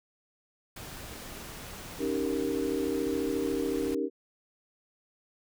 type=noise; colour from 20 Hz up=pink; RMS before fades=-43 dBFS; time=0.76-3.95 s; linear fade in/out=5 ms
type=chord; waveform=sine; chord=Eb dominant seventh; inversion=third; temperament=equal; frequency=277.2 / 311.1 / 392 / 466.2 Hz; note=Db4 / Eb4 / G4 / Bb4; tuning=0 / 0 / 0 / 0 cents; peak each=-33 dBFS; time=1.98-4.1 s; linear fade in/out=50 ms
effects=none